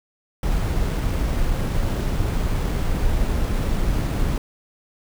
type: noise with sample-and-hold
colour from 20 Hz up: brown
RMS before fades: -21 dBFS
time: 0.43-4.38 s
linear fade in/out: 2 ms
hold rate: 11025 Hz
effects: none